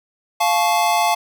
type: chord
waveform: square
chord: F augmented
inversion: none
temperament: equal with one note detuned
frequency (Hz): 698.5 / 865.4 / 1108.7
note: F5 / A5 / C#6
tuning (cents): 0 / -29 / 0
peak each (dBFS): -19 / -19 / -24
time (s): 0.4-1.15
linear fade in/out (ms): 10
effects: none

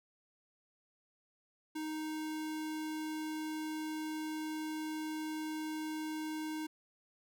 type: tone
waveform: square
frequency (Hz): 311.1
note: D#4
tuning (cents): 0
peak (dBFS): -38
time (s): 1.75-6.67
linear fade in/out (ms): 10
effects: none

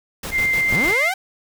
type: noise with tremolo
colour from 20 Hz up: pink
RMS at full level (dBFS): -29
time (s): 0.23-0.94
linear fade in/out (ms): 5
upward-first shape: square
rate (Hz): 6.6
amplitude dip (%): 50
type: tone with vibrato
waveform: sine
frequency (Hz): 2093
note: C7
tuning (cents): 0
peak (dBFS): -16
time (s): 0.31-1.13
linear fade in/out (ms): 50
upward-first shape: triangle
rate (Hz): 8.1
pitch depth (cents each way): 9
type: linear sweep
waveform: sawtooth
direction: up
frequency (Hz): 90.6 to 787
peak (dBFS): -18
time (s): 0.72-1.14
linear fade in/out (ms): 5
effects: none

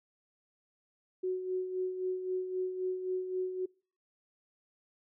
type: tone with tremolo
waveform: sine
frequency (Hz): 370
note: F#4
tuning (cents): 0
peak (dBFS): -29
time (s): 1.23-3.66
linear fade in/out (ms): 10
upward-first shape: sine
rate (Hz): 3.8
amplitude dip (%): 55
effects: noise-tail reverb RT60 0.4 s tail -26 dB re dry

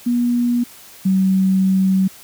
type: tone pair in turn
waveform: sine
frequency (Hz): 241.2 / 190.1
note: B3 / F#3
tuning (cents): -41 / +47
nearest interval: major third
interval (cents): 412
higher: first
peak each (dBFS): -14 / -12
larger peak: second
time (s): 0.06-0.64 / 1.05-2.08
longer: second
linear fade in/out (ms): 10
effects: white hiss -42 dBFS RMS until 2.23 s

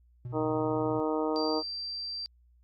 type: tone with tremolo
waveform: triangle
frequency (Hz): 122.1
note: B2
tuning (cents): -19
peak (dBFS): -32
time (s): 0.25-1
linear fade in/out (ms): 0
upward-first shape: sine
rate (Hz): 20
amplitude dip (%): 40
type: harmonic tone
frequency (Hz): 155.5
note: D#3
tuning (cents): -1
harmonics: 2 / 3 / 4 / 5 / 6 / 7 / 8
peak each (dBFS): -31 / -31 / -35 / -39 / -37 / -44 / -40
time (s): 0.32-1.63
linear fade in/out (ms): 50
type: tone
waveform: sine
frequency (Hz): 4699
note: D8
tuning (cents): 0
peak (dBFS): -34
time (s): 1.36-2.26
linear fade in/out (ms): 0
effects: added 60 Hz sine -59 dBFS peak until 2.63 s + Opus 48 kbps

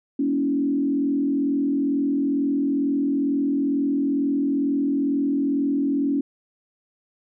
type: tone with frequency modulation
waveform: sine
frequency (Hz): 280.8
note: C#4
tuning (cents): +22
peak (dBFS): -19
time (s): 0.19-6.21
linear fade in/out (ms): 5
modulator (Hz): 42.2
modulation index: 0.82
effects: none

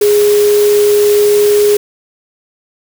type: tone in noise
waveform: sine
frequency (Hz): 414.3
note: G#4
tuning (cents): -4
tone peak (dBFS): -6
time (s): 0.01-1.77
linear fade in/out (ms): 5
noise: white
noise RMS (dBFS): -21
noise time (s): 0.01-1.77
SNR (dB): +12
effects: none

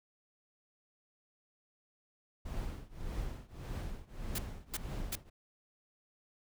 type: noise with tremolo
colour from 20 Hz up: brown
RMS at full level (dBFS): -37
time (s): 2.45-5.3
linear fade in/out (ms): 10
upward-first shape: triangle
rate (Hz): 1.7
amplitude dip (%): 95
type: noise bursts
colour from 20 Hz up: white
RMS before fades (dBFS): -37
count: 3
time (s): 4.35-5.155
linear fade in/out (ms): 5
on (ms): 35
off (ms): 350
effects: none

